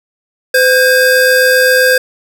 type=tone pair together; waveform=square; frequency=509 / 1614.6 Hz; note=C5 / G#6; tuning=-48 / -49 cents; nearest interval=octave + minor sixth; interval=1999 cents; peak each=-10 dBFS; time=0.54-1.98 s; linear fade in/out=5 ms; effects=none